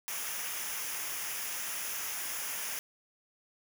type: noise with comb filter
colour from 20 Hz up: white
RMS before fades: -37 dBFS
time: 0.08-2.79 s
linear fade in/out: 0 ms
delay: 0.24 ms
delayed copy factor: -0.65
effects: none